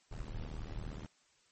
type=noise with amplitude modulation; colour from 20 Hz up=brown; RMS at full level=-38 dBFS; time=0.11-1.07 s; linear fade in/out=10 ms; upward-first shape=sine; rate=77.1 Hz; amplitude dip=100%; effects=white hiss -70 dBFS RMS until 1.51 s + MP3 32 kbps